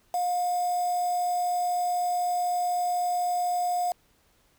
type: tone with quantisation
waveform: sine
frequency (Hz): 712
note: F5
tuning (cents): +33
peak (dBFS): -24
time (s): 0.14-3.92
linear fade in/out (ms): 2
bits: 6
effects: pink hiss -65 dBFS RMS until 4.58 s